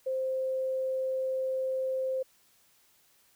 sine tone, 523.3 Hz, C5, in tune, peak -28 dBFS, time 0.06-2.23 s, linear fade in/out 10 ms, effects white hiss -65 dBFS RMS until 3.35 s

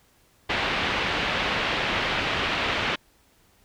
white low-pass noise, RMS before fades -26 dBFS, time 0.49-2.96 s, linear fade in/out 10 ms, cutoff 3200 Hz, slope 24 dB/octave, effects pink hiss -61 dBFS RMS until 3.64 s

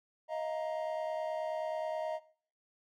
triangle chord, Eb suspended second, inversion none, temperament equal with one note detuned, 629.1 / 698.5 / 932.3 Hz, Eb5 / F5 / Bb5, +19 / 0 / 0 cents, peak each -34 / -39 / -40 dBFS, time 0.28-2.2 s, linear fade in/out 50 ms, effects noise-tail reverb RT60 0.5 s tail -19 dB re dry

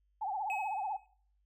sine tone with vibrato, 810 Hz, G#5, 43 cents flat, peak -33 dBFS, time 0.21-0.97 s, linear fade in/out 10 ms, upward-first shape triangle, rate 16 Hz, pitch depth 170 cents each way
triangle tone with exponential decay, 2550 Hz, D#7, 42 cents sharp, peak -33 dBFS, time 0.5-1.06 s, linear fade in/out 1 ms, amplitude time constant 120 ms
effects noise-tail reverb RT60 0.5 s tail -19 dB re dry + added 50 Hz sine -70 dBFS peak until 1.45 s

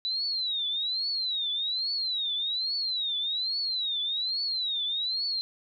sine tone with vibrato, 3930 Hz, B7, 9 cents flat, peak -27 dBFS, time 0.05-5.41 s, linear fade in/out 0 ms, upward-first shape triangle, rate 1.2 Hz, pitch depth 230 cents each way, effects none

